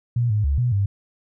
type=tone with pitch steps; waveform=sine; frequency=119.8 / 105.7 / 70.1 / 122.8 / 99.6 Hz; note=A#2 / G#2 / C#2 / B2 / G2; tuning=+48 / +31 / +20 / -9 / +28 cents; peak=-17 dBFS; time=0.16-0.86 s; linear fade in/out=5 ms; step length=140 ms; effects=none